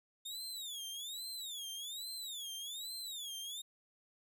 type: tone with vibrato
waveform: sawtooth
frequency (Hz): 3613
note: A7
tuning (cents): +45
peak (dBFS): -39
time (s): 0.25-3.62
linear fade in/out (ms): 10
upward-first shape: sine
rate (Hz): 1.2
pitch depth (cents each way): 230
effects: none